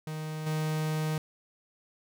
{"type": "tone with level steps", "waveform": "45% pulse", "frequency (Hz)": 155.56, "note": "D#3", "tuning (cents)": 0, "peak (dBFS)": [-34, -28], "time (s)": [0.07, 1.18], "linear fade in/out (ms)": 2, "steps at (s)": 0.46, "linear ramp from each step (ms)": 10, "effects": []}